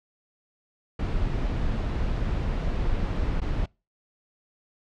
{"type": "noise with dropouts", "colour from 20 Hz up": "brown", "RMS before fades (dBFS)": -26, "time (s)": [0.99, 3.66], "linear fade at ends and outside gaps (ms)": 5, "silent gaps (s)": [3.403, 3.416], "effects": ["noise-tail reverb RT60 0.3 s tail -26 dB re dry", "low-pass 4000 Hz 12 dB/octave"]}